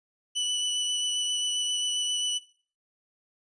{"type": "tone with vibrato", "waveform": "sawtooth", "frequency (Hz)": 2971, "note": "F#7", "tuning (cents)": 6, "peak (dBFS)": -23, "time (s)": [0.35, 2.39], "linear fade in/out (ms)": 20, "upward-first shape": "triangle", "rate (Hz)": 7.5, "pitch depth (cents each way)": 13, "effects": ["noise-tail reverb RT60 0.4 s tail -17 dB re dry", "resampled to 22050 Hz"]}